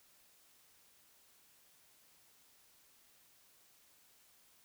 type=silence; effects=white hiss -67 dBFS RMS until 4.64 s